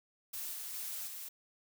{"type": "noise with level steps", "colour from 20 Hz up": "blue", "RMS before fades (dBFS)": [-41, -43, -41, -45], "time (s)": [0.33, 1.29], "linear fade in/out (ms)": 10, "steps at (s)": [0.53, 0.74, 1.07], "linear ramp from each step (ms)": 5, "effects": []}